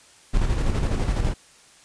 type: noise with tremolo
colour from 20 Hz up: brown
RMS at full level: -20 dBFS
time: 0.33-1.34 s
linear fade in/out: 20 ms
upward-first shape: square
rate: 12 Hz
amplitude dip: 40%
effects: white hiss -52 dBFS RMS until 1.84 s + resampled to 22050 Hz